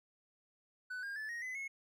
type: tone with pitch steps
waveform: triangle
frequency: 1497 / 1613.7 / 1739.6 / 1875.2 / 2021 / 2179 Hz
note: F#6 / G6 / A6 / A#6 / B6 / C#7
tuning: +20 / +50 / -20 / +10 / +39 / -30 cents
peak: -38 dBFS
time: 0.9-1.68 s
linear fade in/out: 10 ms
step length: 130 ms
effects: none